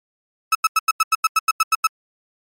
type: tone bursts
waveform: 35% pulse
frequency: 1300 Hz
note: E6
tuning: 24 cents flat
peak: -11 dBFS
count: 12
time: 0.52-1.871 s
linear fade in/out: 5 ms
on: 31 ms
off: 89 ms
effects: MP3 64 kbps